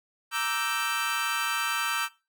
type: chord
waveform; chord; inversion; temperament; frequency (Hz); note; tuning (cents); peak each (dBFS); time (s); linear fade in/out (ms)
25% pulse; E half-diminished seventh; second; equal with one note detuned; 932.3 / 1174.7 / 1318.5 / 1557.2; Bb5 / D6 / E6 / G6; 0 / 0 / 0 / -12; -31 / -31 / -27 / -27; 0.31-2.09; 50
effects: noise-tail reverb RT60 0.3 s tail -21 dB re dry